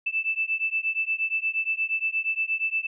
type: beating tone pair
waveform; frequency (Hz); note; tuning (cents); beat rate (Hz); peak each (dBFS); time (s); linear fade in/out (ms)
sine; 2637 / 2645.5; E7 / E7; 0 / +6; 8.5; -27; 0.06-2.87; 10
effects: none